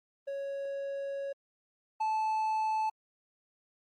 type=tone pair in turn; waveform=triangle; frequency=554.4 / 872.2 Hz; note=C#5 / A5; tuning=0 / -15 cents; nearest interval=minor sixth; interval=785 cents; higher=second; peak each=-32 / -26 dBFS; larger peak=second; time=0.27-1.33 / 2-2.9 s; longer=first; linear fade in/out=10 ms; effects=Opus 24 kbps